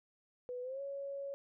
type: tone with pitch glide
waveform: sine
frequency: 495.7 to 556.4 Hz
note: B4 to C#5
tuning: +6 to +6 cents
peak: -39 dBFS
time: 0.49-1.34 s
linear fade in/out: 0 ms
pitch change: +200 cents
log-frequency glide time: 0.62-0.81 s
effects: none